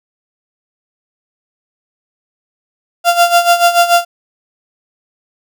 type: tone with tremolo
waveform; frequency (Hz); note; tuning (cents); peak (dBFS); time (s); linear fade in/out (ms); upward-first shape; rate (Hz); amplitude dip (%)
35% pulse; 693; F5; -14; -3; 3.04-4.05; 50; sine; 6.9; 75
effects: none